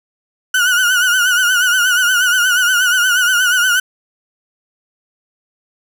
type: tone with vibrato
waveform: 35% pulse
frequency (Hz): 1467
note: F#6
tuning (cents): -15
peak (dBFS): -9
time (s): 0.54-3.8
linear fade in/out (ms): 5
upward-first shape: triangle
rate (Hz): 8.4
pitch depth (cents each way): 88
effects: none